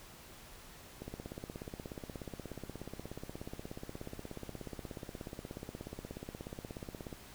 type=click train; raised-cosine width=2 ms; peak=-29 dBFS; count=103; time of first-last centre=1.02-7.128 s; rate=16.7 Hz; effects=pink hiss -54 dBFS RMS until 7.34 s